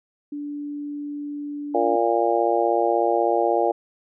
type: tone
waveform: sine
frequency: 291.1 Hz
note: D4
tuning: 15 cents flat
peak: -28 dBFS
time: 0.32-1.96 s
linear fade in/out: 5 ms
type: harmonic tone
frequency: 116.3 Hz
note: A#2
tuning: 4 cents flat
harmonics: 3 / 4 / 5 / 6 / 7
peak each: -24 / -24 / -24 / -24 / -24 dBFS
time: 1.74-3.72 s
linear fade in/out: 10 ms
effects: none